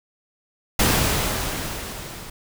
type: noise with level ramp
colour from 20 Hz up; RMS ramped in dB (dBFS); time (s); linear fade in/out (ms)
pink; -17 to -38; 0.79-2.3; 5
effects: none